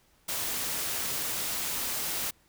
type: noise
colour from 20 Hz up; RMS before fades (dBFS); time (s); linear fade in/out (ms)
white; -32; 0.28-2.31; 10
effects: pink hiss -65 dBFS RMS until 2.48 s